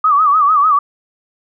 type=tone with vibrato; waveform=sine; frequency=1200 Hz; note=D6; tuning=37 cents sharp; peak=-8 dBFS; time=0.04-0.79 s; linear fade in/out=5 ms; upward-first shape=sine; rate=6.7 Hz; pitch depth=120 cents each way; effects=none